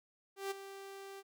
sawtooth tone with ADSR envelope, 392 Hz, G4, in tune, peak -31 dBFS, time 0.36-1.23 s, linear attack 150 ms, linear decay 15 ms, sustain -12 dB, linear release 41 ms, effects none

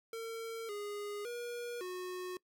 square tone with pitch steps, 454.5 / 411.6 / 478.8 / 364.7 Hz, A#4 / G#4 / A#4 / F#4, -44 / -16 / +46 / -25 cents, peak -40 dBFS, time 0.13-2.37 s, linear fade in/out 2 ms, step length 560 ms, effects noise-tail reverb RT60 0.1 s tail -22 dB re dry

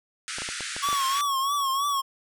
pink band-pass noise, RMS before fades -34 dBFS, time 0.28-1.21 s, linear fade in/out 0 ms, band 1300 to 10000 Hz, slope 96 dB/octave
clicks, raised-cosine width 1 ms, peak -23 dBFS, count 7, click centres 0.385 / 0.42 / 0.489 / 0.607 / 0.765 / 0.888 / 0.929 s
square tone with vibrato, 1108.7 Hz, C#6, in tune, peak -24 dBFS, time 0.82-2.02 s, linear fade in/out 20 ms, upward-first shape triangle, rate 3.1 Hz, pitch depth 89 cents each way
effects none

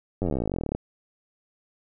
slowing click train, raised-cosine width 2 ms, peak -14 dBFS, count 30, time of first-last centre 0.22-0.75 s, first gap 10 ms, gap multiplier 1.04, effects none

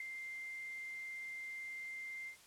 sine tone with ADSR envelope, 2094 Hz, C7, 1 cent sharp, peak -36 dBFS, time 0-2.37 s, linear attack 5 ms, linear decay 3 ms, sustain -7 dB, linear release 100 ms, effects white hiss -61 dBFS RMS until 2.46 s + low-pass 10000 Hz 12 dB/octave

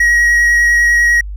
triangle tone with vibrato, 1900 Hz, A#6, 33 cents sharp, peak -6 dBFS, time 0-1.21 s, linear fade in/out 5 ms, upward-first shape sine, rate 10 Hz, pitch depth 9 cents each way, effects added 50 Hz sine -22 dBFS peak until 1.36 s

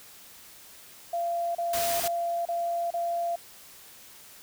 sine tone bursts, 686 Hz, F5, 31 cents flat, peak -26 dBFS, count 5, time 1.13-3.358 s, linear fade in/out 5 ms, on 420 ms, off 32 ms
white noise, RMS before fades -31 dBFS, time 1.73-2.08 s, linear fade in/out 5 ms
effects white hiss -50 dBFS RMS until 4.42 s

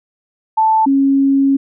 sine tone pair in turn, 880 / 274 Hz, A5 / C#4, 0 / -20 cents, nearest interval octave + minor sixth, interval 2020 cents, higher first, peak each -9 dBFS, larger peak neither, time 0.57-0.86 / 0.86-1.57 s, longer second, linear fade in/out 10 ms, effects none

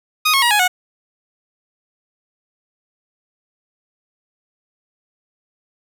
15% pulse tone with pitch steps, 1244.5 / 1089.7 / 954.1 / 835.4 / 731.5 Hz, D#6 / C#6 / A#5 / G#5 / F#5, 0 / -30 / +40 / +10 / -20 cents, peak -6 dBFS, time 0.25-0.68 s, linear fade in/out 10 ms, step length 86 ms, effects none

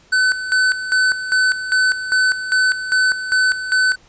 square tone with tremolo, 1513 Hz, F#6, 38 cents sharp, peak -13 dBFS, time 0.12-3.96 s, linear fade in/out 10 ms, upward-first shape square, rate 2.5 Hz, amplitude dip 70%, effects pink hiss -51 dBFS RMS until 4.08 s + resampled to 16000 Hz

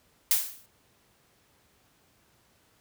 blue noise with exponential decay, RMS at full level -20 dBFS, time 0.31-0.66 s, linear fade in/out 0 ms, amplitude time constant 74 ms, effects pink hiss -65 dBFS RMS until 2.8 s + high-pass 60 Hz 12 dB/octave

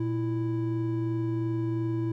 triangle tone pair together, 117.62 / 330 Hz, A#2 / E4, +16 / +2 cents, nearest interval octave + tritone, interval 1786 cents, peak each -27 dBFS, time 0-2.12 s, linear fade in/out 5 ms, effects none

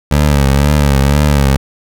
20% pulse tone with vibrato, 71.1 Hz, C#2, 45 cents sharp, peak -3 dBFS, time 0.11-1.57 s, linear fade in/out 5 ms, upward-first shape triangle, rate 2 Hz, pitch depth 97 cents each way, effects none

